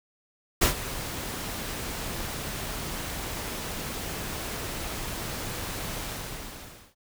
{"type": "noise with ADSR envelope", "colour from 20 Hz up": "pink", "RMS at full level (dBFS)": -19, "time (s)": [0.61, 6.95], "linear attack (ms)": 13, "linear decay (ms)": 110, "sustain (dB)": -15, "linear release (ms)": 950, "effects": []}